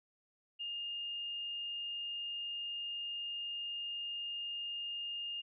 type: tone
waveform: sine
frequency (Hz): 2826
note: F7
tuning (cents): +20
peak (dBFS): -38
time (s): 0.59-5.42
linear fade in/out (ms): 20
effects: none